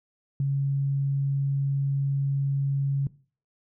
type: tone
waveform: sine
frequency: 138.59 Hz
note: C#3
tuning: in tune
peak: -22 dBFS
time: 0.4-3.07 s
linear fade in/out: 2 ms
effects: noise-tail reverb RT60 0.4 s tail -19 dB re dry